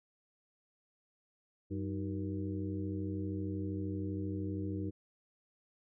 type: harmonic tone with a mistuned harmonic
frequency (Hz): 95.1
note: F#2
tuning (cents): +48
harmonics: 1 / 2 / 3 / 4 / 5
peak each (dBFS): -38 / -42 / -39 / -46 / -49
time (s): 1.7-4.91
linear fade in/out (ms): 20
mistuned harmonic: 3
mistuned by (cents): +130
effects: none